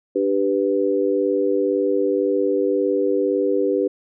sine chord, G major, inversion second, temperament equal with one note detuned, 294.5 / 392 / 493.9 Hz, D4 / G4 / B4, +5 / 0 / 0 cents, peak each -23 / -20 / -21 dBFS, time 0.15-3.88 s, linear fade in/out 10 ms, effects none

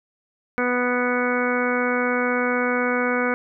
harmonic tone, 246.9 Hz, B3, in tune, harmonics 1 / 2 / 3 / 4 / 5 / 6 / 7 / 8 / 9, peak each -25 / -24 / -32 / -32 / -29 / -26 / -36 / -36 / -29 dBFS, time 0.58-3.34 s, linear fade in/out 0 ms, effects none

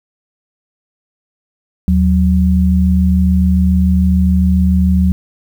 sine tone pair together, 77.66 / 184.7 Hz, D#2 / F#3, -3 / -3 cents, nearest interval octave + minor third, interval 1500 cents, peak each -11 dBFS, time 1.88-5.12 s, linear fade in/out 0 ms, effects 7-bit

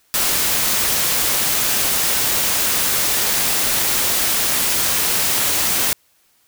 white noise, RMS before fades -18 dBFS, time 0.14-5.93 s, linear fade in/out 0 ms, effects white hiss -59 dBFS RMS until 6.47 s

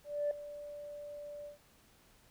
sine tone with ADSR envelope, 585 Hz, D5, 7 cents flat, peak -28 dBFS, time 0.04-1.58 s, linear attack 270 ms, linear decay 3 ms, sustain -15 dB, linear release 120 ms, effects tanh soft clip ceiling -26 dBFS + pink hiss -65 dBFS RMS until 2.3 s

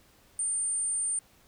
sine tone, 8950 Hz, C#9, 16 cents sharp, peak -27 dBFS, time 0.39-1.19 s, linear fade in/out 2 ms, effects pink hiss -61 dBFS RMS until 1.47 s

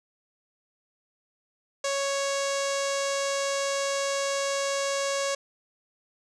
sawtooth tone with low-pass filter, 554.4 Hz, C#5, in tune, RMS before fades -28 dBFS, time 1.84-5.35 s, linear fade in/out 5 ms, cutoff 6900 Hz, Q 3, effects none

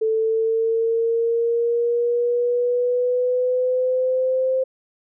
sine linear sweep, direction up, 440 to 523.3 Hz, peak -17 dBFS, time 0.01-4.64 s, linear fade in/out 10 ms, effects none

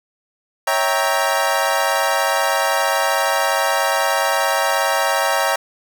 25% pulse chord, C# diminished seventh, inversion none, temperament equal with one note detuned, 554.4 / 651.3 / 784 / 932.3 Hz, C#5 / E5 / G5 / Bb5, 0 / -21 / 0 / 0 cents, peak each -18 dBFS, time 0.67-5.56 s, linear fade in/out 5 ms, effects none

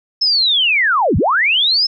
sine linear two-way sweep, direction down then up, 5290 to 58.27 to 5290 Hz, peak -11 dBFS, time 0.21-1.87 s, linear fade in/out 10 ms, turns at 1.17 s, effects none

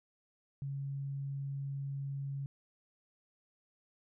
sine tone, 138.59 Hz, C#3, in tune, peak -36 dBFS, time 0.62-2.46 s, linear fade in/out 0 ms, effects none

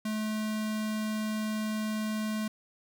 square tone with notch filter, 215.7 Hz, A3, 34 cents flat, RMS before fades -32 dBFS, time 0.05-2.48 s, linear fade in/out 5 ms, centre 480 Hz, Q 1.2, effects none

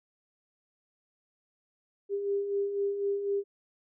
sine beating tone pair, 397.3 / 401.3 Hz, G4 / G4, +23 / +41 cents, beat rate 4 Hz, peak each -37 / -28 dBFS, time 2.09-3.44 s, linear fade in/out 50 ms, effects none

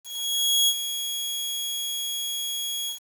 sawtooth tone with ADSR envelope, 3322 Hz, G#7, in tune, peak -14 dBFS, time 0.02-3 s, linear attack 660 ms, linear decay 54 ms, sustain -10 dB, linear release 120 ms, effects 7-bit

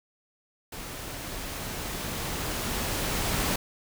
pink noise with level ramp, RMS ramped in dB -39 to -27 dBFS, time 0.72-3.56 s, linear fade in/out 5 ms, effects none

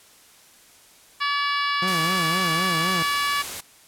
harmonic tone, 572 Hz, D5, 46 cents flat, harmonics 2 / 3 / 4 / 5 / 6 / 7 / 8 / 9, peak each -24 / -28 / -30 / -32 / -34 / -35 / -36 / -37 dBFS, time 1.2-3.43 s, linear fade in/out 20 ms
sawtooth tone with vibrato, 173.2 Hz, F3, 14 cents flat, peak -22 dBFS, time 1.82-3.03 s, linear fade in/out 5 ms, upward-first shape sine, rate 3.9 Hz, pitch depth 150 cents each way
white noise, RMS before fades -32 dBFS, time 1.87-3.61 s, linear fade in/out 10 ms
effects white hiss -52 dBFS RMS until 3.87 s + low-pass 12000 Hz 12 dB/octave

